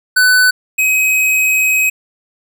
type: tone pair in turn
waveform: square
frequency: 1500 / 2534 Hz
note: F#6 / D#7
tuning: +23 / +31 cents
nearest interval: major sixth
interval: 908 cents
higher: second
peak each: -8 / -11 dBFS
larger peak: first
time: 0.16-0.51 / 0.78-1.9 s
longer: second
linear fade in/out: 10 ms
effects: none